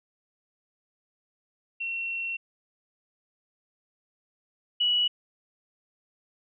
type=tone pair in turn; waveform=sine; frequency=2721 / 2935 Hz; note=F7 / F#7; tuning=-46 / -15 cents; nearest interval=minor second; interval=131 cents; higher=second; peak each=-29 / -21 dBFS; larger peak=second; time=1.8-2.37 / 4.8-5.08 s; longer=first; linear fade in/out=10 ms; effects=none